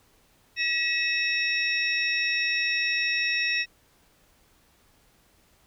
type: tone cluster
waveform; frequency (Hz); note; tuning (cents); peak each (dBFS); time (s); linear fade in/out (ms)
sine; 1919 / 2594 / 3797 / 5500; A#6 / E7 / A#7 / F8; +50 / -28 / +31 / -27; -28 / -26 / -33 / -32; 0.56-3.66; 50
effects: pink hiss -62 dBFS RMS until 5.66 s